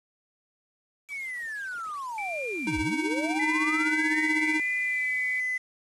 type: linear two-way sweep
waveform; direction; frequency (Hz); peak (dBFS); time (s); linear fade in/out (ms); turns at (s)
sine; down then up; 2328 to 49 to 2328; -32; 1.08-4.57; 50; 2.79
type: tone with vibrato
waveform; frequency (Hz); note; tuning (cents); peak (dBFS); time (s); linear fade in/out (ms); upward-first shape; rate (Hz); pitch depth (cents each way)
sine; 2321; D7; -21; -32; 2.18-5.4; 2; sine; 0.88; 56
type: tone with tremolo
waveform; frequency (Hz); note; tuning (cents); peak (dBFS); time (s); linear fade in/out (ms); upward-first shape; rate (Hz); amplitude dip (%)
square; 311.1; D#4; 0; -25; 2.67-4.6; 2; triangle; 16; 70
type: tone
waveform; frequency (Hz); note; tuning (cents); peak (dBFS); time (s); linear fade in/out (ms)
sine; 2012; B6; +32; -26; 3.39-5.58; 10
effects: resampled to 24000 Hz + 8-bit